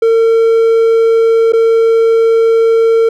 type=tone with dropouts; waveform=triangle; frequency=454.2 Hz; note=A#4; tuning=45 cents flat; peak=-4 dBFS; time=0.02-3.09 s; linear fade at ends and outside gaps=5 ms; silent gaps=1.523-1.533 s; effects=none